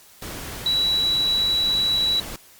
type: tone in noise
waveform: sine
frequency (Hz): 3921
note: B7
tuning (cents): -13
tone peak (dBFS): -18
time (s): 0.66-2.2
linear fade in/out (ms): 2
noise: pink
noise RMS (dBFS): -34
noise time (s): 0.22-2.36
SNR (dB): +13
effects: white hiss -50 dBFS RMS until 2.59 s + Opus 48 kbps